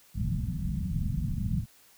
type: low-pass noise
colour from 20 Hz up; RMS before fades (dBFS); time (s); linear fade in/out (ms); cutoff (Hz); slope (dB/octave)
white; -30; 0.14-1.66; 50; 200; 48
effects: white hiss -59 dBFS RMS until 1.97 s